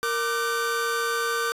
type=tone cluster; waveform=45% pulse; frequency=464.6 / 1182 / 1524 Hz; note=A#4 / D6 / G6; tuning=-6 / +11 / -49 cents; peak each=-29 / -28 / -28 dBFS; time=0.03-1.52 s; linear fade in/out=0 ms; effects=resampled to 32000 Hz + 8-bit